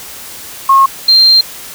sine tone pair in turn, 1083 / 4172 Hz, C#6 / C8, -41 / -6 cents, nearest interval octave + major seventh, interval 2335 cents, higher second, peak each -3 dBFS, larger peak neither, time 0.69-0.86 / 1.08-1.41 s, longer second, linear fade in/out 5 ms, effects white hiss -29 dBFS RMS until 1.74 s

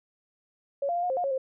sine tone with pitch steps, 559 / 692 / 699 / 717 / 527 / 712 / 550 / 526 Hz, C#5 / F5 / F5 / F5 / C5 / F5 / C#5 / C5, +14 / -16 / +1 / +45 / +12 / +33 / -14 / +9 cents, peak -25 dBFS, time 0.82-1.38 s, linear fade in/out 5 ms, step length 70 ms, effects none

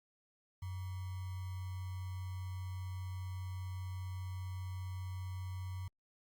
sine tone with sample-and-hold, 92.5 Hz, F#2, in tune, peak -39 dBFS, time 0.62-5.88 s, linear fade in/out 5 ms, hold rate 1050 Hz, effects Opus 48 kbps

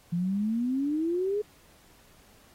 sine exponential sweep, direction up, 168.1 to 427.2 Hz, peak -25 dBFS, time 0.12-1.42 s, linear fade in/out 10 ms, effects pink hiss -59 dBFS RMS until 2.54 s + AAC 48 kbps

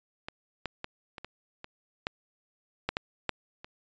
clicks, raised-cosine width 0.3 ms, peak -21 / -16 / -19 / -25 / -24 / -25 / -14 / -12 / -13 / -11 / -27 dBFS, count 11, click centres 0.285 / 0.657 / 0.844 / 1.182 / 1.246 / 1.644 / 2.069 / 2.89 / 2.969 / 3.293 / 3.645 s, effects resampled to 16000 Hz

